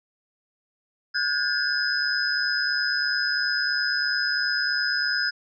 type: tone cluster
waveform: sine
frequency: 1453 / 1596 / 1705 / 5050 Hz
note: F#6 / G6 / G#6 / D#8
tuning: -32 / +31 / +45 / +25 cents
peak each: -27 / -27 / -33 / -26 dBFS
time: 1.14-5.31 s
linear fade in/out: 20 ms
effects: none